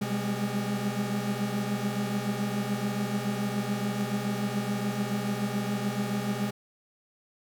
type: tone cluster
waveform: 40% pulse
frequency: 126.6 / 191.9 / 201.1 / 208.1 Hz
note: B2 / G3 / G3 / G#3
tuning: +43 / -37 / +44 / +4 cents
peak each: -34 / -40 / -31 / -31 dBFS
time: 0.01-6.51 s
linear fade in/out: 10 ms
effects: none